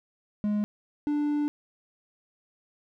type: tone pair in turn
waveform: triangle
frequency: 208.5 / 294.5 Hz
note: G#3 / D4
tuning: +7 / +5 cents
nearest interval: tritone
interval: 598 cents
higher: second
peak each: -22 dBFS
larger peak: neither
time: 0.44-0.64 / 1.07-1.48 s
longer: second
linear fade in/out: 0 ms
effects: none